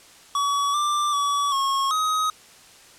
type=tone with pitch steps; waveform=square; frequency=1134 / 1182 / 1141 / 1091 / 1261 Hz; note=C#6 / D6 / C#6 / C#6 / D#6; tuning=+39 / +11 / +50 / -28 / +23 cents; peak=-21 dBFS; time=0.35-2.3 s; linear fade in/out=2 ms; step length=390 ms; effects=white hiss -49 dBFS RMS until 2.98 s + low-pass 9000 Hz 12 dB/octave